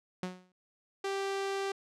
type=tone with exponential decay; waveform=sawtooth; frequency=182.9 Hz; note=F#3; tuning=20 cents flat; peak=-28 dBFS; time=0.23-0.52 s; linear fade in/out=2 ms; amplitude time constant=61 ms
type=tone; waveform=sawtooth; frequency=392 Hz; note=G4; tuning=in tune; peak=-28 dBFS; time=1.04-1.72 s; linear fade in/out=5 ms
effects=low-pass 7000 Hz 12 dB/octave